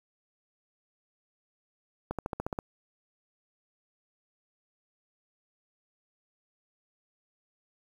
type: accelerating click train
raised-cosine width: 1 ms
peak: -18 dBFS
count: 8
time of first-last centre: 2.11-2.588 s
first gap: 77 ms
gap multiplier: 0.96
effects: 8-bit